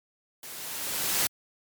white noise with level ramp, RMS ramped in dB -42 to -24 dBFS, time 0.43-1.27 s, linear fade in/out 2 ms, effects high-pass 100 Hz 12 dB/octave + MP3 96 kbps

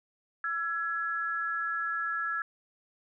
sine tone pair together, 1342.3 / 1682 Hz, E6 / G#6, +31 / +22 cents, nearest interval major third, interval 391 cents, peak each -32 / -32 dBFS, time 0.44-2.42 s, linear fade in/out 2 ms, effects none

